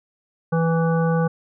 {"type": "harmonic tone", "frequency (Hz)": 164.81, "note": "E3", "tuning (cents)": 0, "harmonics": [1, 3, 5, 7, 9], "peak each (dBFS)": [-18, -23, -29, -31, -32], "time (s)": [0.52, 1.28], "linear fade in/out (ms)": 10, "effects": []}